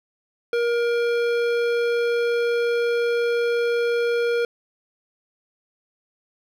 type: tone with hard clipping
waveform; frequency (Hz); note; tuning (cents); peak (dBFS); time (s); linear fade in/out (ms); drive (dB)
sine; 472.8; A#4; +24; -21; 0.53-4.45; 2; 14
effects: none